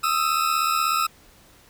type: tone pair together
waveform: 40% pulse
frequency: 1256.6 / 1333 Hz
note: D#6 / E6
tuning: +17 / +19 cents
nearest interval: minor second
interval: 102 cents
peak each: -22 dBFS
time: 0.03-1.07 s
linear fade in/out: 10 ms
effects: pink hiss -53 dBFS RMS until 1.69 s